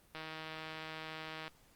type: click train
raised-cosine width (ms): 0.3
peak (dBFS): -28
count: 211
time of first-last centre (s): 0.15-1.479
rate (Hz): 158
effects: pink hiss -66 dBFS RMS until 1.75 s + Opus 32 kbps